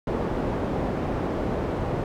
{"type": "low-pass noise", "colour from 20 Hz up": "white", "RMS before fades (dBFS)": -27, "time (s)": [0.07, 2.04], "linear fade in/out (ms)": 2, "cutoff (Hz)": 500, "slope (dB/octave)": 12, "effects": []}